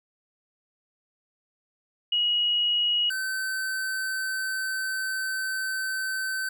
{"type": "tone pair in turn", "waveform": ["sine", "square"], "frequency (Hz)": [2900, 1536.2], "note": ["F#7", "G6"], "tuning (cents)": [-35, -35], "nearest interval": "major seventh", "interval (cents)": 1100, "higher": "first", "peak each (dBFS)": [-21, -28], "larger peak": "first", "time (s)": [[2.12, 3.1], [3.1, 6.49]], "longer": "second", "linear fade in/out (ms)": 5, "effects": []}